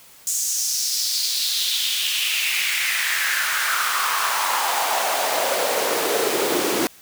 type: noise with high-pass filter sweep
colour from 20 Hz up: pink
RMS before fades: -22 dBFS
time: 0.27-6.87 s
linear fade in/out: 0 ms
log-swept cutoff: 7100 to 310 Hz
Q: 3.5
effects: white hiss -48 dBFS RMS until 7.01 s